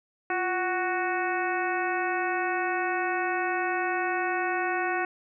harmonic tone with a mistuned harmonic, 370 Hz, F#4, in tune, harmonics 1 / 2 / 3 / 4 / 5 / 6 / 7, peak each -31 / -30 / -35 / -32 / -34 / -39 / -38 dBFS, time 0.3-5.05 s, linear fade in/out 2 ms, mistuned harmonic 1, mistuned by -94 cents, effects none

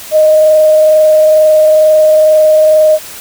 sine tone with frequency modulation, 620 Hz, D#5, 6 cents flat, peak -3 dBFS, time 0.11-2.99 s, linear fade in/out 50 ms, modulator 22.2 Hz, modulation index 0.22, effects white hiss -28 dBFS RMS until 3.2 s

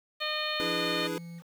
harmonic tone, 610 Hz, D#5, 34 cents flat, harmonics 1 / 2 / 3 / 4 / 5 / 6 / 7, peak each -37 / -37 / -37 / -37 / -37 / -37 / -37 dBFS, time 0.2-1.08 s, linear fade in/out 20 ms
triangle tone with pitch glide, 172.2 to 169.54 Hz, F3 to E3, -24 to +49 cents, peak -38 dBFS, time 0.6-1.43 s, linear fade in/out 50 ms, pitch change -27 cents, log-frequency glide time 0.72-1.29 s
square chord, E dominant seventh, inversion third, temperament equal, 293.7 / 329.6 / 415.3 / 493.9 Hz, D4 / E4 / G#4 / B4, 0 / 0 / 0 / 0 cents, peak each -38 dBFS, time 0.6-1.18 s, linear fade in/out 0 ms
effects 9-bit

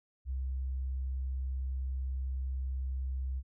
sine tone, 65.41 Hz, C2, in tune, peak -32 dBFS, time 0.25-3.43 s, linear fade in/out 50 ms, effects none

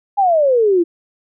sine exponential sweep, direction down, 830.6 to 330.5 Hz, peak -10 dBFS, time 0.17-0.84 s, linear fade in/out 20 ms, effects none

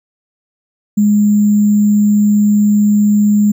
sine tone with sample-and-hold, 207.7 Hz, G#3, in tune, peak -7 dBFS, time 0.97-3.52 s, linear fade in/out 10 ms, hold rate 7350 Hz, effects none

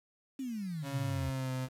sine exponential sweep, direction down, 275.8 to 77.78 Hz, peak -35 dBFS, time 0.39-1.3 s, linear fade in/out 5 ms
35% pulse tone with pitch glide, 138.59 to 129.31 Hz, C#3 to C3, 0 to -20 cents, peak -32 dBFS, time 0.82-1.69 s, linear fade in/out 50 ms, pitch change -120 cents, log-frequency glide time 1.03-1.52 s
effects resampled to 32000 Hz + 9-bit

